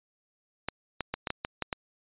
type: clicks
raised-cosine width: 0.3 ms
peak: -14 dBFS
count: 8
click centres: 0.686 / 1.007 / 1.14 / 1.272 / 1.304 / 1.449 / 1.623 / 1.728 s
effects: resampled to 8000 Hz